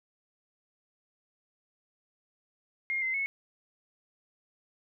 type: tone with pitch steps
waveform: sine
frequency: 2130 / 2067 / 2196 Hz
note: C7 / C7 / C#7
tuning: +30 / -22 / -17 cents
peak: -28 dBFS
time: 2.9-3.26 s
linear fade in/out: 0 ms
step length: 120 ms
effects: none